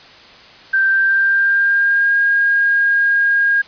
sine tone with pitch glide, 1567 to 1624.1 Hz, G6 to G#6, -1 to -39 cents, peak -11 dBFS, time 0.73-3.62 s, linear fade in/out 10 ms, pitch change +62 cents, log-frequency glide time 0.84-2.18 s, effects white hiss -41 dBFS RMS until 3.67 s + resampled to 11025 Hz

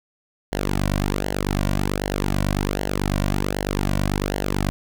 sawtooth tone with flanger, 49.07 Hz, G1, 2 cents sharp, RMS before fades -23 dBFS, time 0.52-4.7 s, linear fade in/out 0 ms, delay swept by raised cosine 0.81 to 2.41 ms, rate 1.3 Hz, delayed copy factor -0.8, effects none

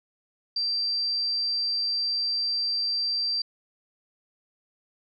sine tone, 4699 Hz, D8, in tune, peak -24 dBFS, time 0.56-3.42 s, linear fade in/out 5 ms, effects none

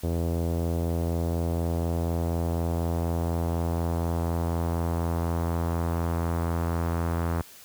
sawtooth tone with low-pass filter sweep, 84.1 Hz, E2, 35 cents sharp, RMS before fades -27 dBFS, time 0.03-7.42 s, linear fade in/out 10 ms, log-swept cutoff 540 to 1300 Hz, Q 1.5, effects white hiss -49 dBFS RMS until 7.64 s

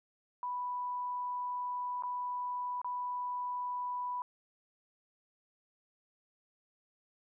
sine tone with dropouts, 987.8 Hz, B5, in tune, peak -34 dBFS, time 0.43-4.22 s, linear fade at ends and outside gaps 1 ms, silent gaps 2.024-2.035 / 2.816-2.845 s, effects none

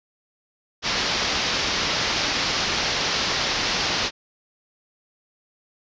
white low-pass noise, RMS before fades -24 dBFS, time 0.82-4.11 s, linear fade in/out 50 ms, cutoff 5700 Hz, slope 48 dB/octave, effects resampled to 16000 Hz

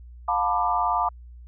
sine chord, B half-diminished seventh, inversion second, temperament just, 711.2 / 889 / 987.8 / 1185.3 Hz, F5 / A5 / B5 / D6, +31 / +18 / 0 / +16 cents, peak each -26 dBFS, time 0.28-1.09 s, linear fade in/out 5 ms, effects added 60 Hz sine -41 dBFS peak until 1.47 s

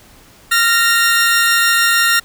sawtooth tone pair together, 1387.4 / 1852 Hz, F6 / A#6, -12 / -12 cents, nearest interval perfect fourth, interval 500 cents, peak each -10 dBFS, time 0.51-2.2 s, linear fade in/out 10 ms, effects pink hiss -45 dBFS RMS until 2.24 s

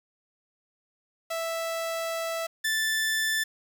sawtooth tone pair in turn, 659.3 / 1760.1 Hz, E5 / A6, 0 / 0 cents, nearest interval octave + perfect fourth, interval 1700 cents, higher second, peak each -25 / -21 dBFS, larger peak second, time 1.3-2.47 / 2.64-3.44 s, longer first, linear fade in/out 10 ms, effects 8-bit

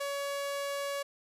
sawtooth tone, 563 Hz, C#5, 27 cents sharp, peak -29 dBFS, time 0-1.03 s, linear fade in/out 10 ms, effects resampled to 32000 Hz

